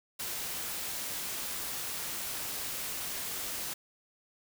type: noise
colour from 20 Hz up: white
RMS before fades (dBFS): -37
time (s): 0.19-3.74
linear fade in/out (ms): 10
effects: none